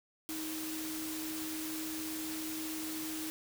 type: tone in noise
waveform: sine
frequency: 315.2 Hz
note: D#4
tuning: 23 cents sharp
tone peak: -39 dBFS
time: 0.29-3.3 s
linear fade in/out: 0 ms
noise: white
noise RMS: -42 dBFS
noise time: 0.29-3.3 s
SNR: 0 dB
effects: none